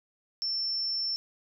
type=tone; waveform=sine; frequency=5380 Hz; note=E8; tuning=34 cents sharp; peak=-28 dBFS; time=0.42-1.16 s; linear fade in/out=0 ms; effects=none

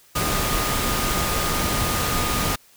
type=tone in noise; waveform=sine; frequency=1228 Hz; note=D#6; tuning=23 cents flat; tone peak=-29 dBFS; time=0.15-2.56 s; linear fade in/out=10 ms; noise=pink; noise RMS=-23 dBFS; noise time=0.15-2.56 s; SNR=-9 dB; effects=white hiss -54 dBFS RMS until 2.76 s

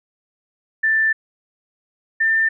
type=tone pair in turn; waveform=sine; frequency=1771 / 1791.6 Hz; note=A6 / A6; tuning=+11 / +31 cents; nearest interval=unison; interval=20 cents; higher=second; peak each=-14 dBFS; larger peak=neither; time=0.83-1.13 / 2.2-2.49 s; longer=first; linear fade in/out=10 ms; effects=none

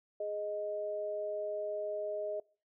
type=tone pair together; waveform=sine; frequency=416.5 / 622.3 Hz; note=G#4 / D#5; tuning=+5 / 0 cents; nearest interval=perfect fifth; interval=695 cents; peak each=-40 / -35 dBFS; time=0.2-2.4 s; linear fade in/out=5 ms; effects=noise-tail reverb RT60 0.4 s tail -24 dB re dry

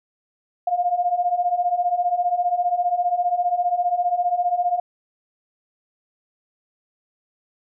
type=beating tone pair; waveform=sine; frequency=698.5 / 713.5 Hz; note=F5 / F5; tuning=0 / +37 cents; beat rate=15 Hz; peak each=-23 / -20 dBFS; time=0.67-4.8 s; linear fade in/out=5 ms; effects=none

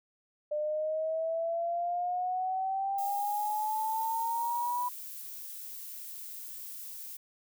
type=exponential sweep; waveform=sine; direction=up; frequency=597 to 987.8 Hz; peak=-29 dBFS; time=0.51-4.89 s; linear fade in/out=10 ms
type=noise; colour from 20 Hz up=violet; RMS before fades=-43 dBFS; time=2.98-7.17 s; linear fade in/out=5 ms
effects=none

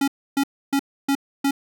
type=tone bursts; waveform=square; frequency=277.2 Hz; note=C#4; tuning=in tune; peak=-18 dBFS; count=5; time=0.01-1.51 s; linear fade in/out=5 ms; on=68 ms; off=290 ms; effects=none

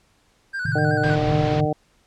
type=tone with vibrato; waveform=triangle; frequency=1535 Hz; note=G6; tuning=37 cents flat; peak=-23 dBFS; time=0.53-1.16 s; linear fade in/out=20 ms; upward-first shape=square; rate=7.9 Hz; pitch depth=59 cents each way
type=chord; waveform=sine; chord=A diminished; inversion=none; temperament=equal with one note detuned; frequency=110 / 134.1 / 155.56 Hz; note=A2 / C3 / Eb3; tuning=0 / +43 / 0 cents; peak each=-26 dBFS; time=0.65-1.66 s; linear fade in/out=5 ms
type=harmonic tone; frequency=151.6 Hz; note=D#3; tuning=45 cents flat; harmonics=1 / 2 / 3 / 4 / 5; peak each=-26 / -26 / -26 / -26 / -26 dBFS; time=0.75-1.73 s; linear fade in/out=5 ms
type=low-pass noise; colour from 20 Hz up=pink; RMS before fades=-30 dBFS; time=1.03-1.61 s; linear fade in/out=10 ms; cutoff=4400 Hz; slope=24 dB/octave
effects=pink hiss -61 dBFS RMS until 2.06 s + low-pass 9000 Hz 12 dB/octave

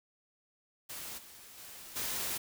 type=noise with level steps; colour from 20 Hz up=white; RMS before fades=-43 / -53 / -49 / -36 dBFS; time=0.89-2.38 s; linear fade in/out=10 ms; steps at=1.17 / 1.57 / 1.95 s; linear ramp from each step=20 ms; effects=none

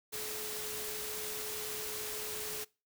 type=tone in noise; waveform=sine; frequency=427.7 Hz; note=A4; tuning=49 cents flat; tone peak=-45 dBFS; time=0.12-2.65 s; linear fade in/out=20 ms; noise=white; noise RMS=-40 dBFS; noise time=0.12-2.65 s; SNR=-8 dB; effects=noise-tail reverb RT60 0.3 s tail -23 dB re dry

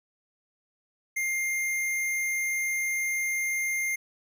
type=tone; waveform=square; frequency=2111 Hz; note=C7; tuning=15 cents sharp; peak=-27 dBFS; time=1.16-3.96 s; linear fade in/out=10 ms; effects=none

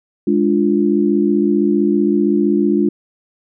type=chord; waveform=sine; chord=D diminished; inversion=second; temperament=equal; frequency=207.7 / 293.7 / 349.2 Hz; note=Ab3 / D4 / F4; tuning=0 / 0 / 0 cents; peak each=-16 dBFS; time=0.27-2.89 s; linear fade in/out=5 ms; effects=none

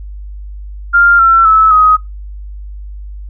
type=tone with pitch steps; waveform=sine; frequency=1396.9 / 1349.3 / 1303.4 / 1259 Hz; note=F6 / E6 / E6 / D#6; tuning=0 / +40 / -20 / +20 cents; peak=-4 dBFS; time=0.93-1.97 s; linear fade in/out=20 ms; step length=260 ms; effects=noise-tail reverb RT60 0.2 s tail -22 dB re dry + added 50 Hz sine -24 dBFS peak until 3.29 s

